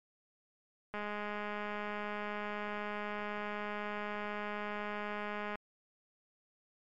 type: click train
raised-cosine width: 0.5 ms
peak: -25 dBFS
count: 961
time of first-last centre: 0.94-5.555 s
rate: 208 Hz
effects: MP3 64 kbps